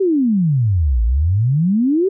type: exponential two-way sweep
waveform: sine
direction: down then up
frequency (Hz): 401.9 to 53.8 to 401.9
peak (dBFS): -12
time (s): 0-2.09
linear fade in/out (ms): 10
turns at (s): 1.03
effects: none